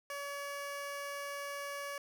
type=tone; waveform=15% pulse; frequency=567 Hz; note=C#5; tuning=39 cents sharp; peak=-33 dBFS; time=0.1-1.98 s; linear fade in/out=2 ms; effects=none